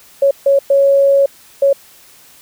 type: tone bursts at uneven times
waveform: sine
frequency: 554.4 Hz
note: C#5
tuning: in tune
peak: -7 dBFS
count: 4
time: 0.22-0.31 / 0.46-0.59 / 0.7-1.26 / 1.62-1.73 s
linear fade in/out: 5 ms
effects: white hiss -44 dBFS RMS until 2.41 s